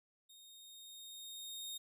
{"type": "tone with level ramp", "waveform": "sawtooth", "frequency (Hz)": 3704, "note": "A#7", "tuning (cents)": -12, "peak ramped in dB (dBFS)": [-55, -39], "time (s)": [0.29, 1.78], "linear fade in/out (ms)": 10, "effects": []}